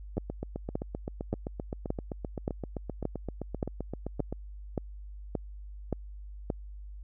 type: two click trains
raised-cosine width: 2 ms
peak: -21 / -16 dBFS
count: 33 / 12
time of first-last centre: 0.17-4.326 / 0.18-6.502 s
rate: 7.7 / 1.74 Hz
effects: added 50 Hz sine -41 dBFS peak until 7.03 s